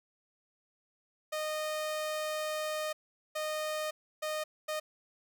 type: tone bursts at uneven times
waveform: sawtooth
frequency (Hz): 616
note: D#5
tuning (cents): -17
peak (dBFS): -29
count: 4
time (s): 1.32-2.93 / 3.35-3.91 / 4.22-4.44 / 4.68-4.8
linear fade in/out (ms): 10
effects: none